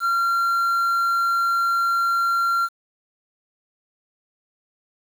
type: tone with quantisation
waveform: triangle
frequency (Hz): 1375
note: F6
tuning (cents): -27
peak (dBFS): -16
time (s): 0-2.69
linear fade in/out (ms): 50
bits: 7
effects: none